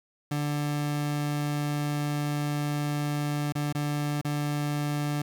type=tone with dropouts; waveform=30% pulse; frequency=146.83 Hz; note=D3; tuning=in tune; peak=-24 dBFS; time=0.31-5.22 s; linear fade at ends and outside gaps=5 ms; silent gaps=3.524-3.552 / 3.726-3.749 / 4.214-4.247 s; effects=10-bit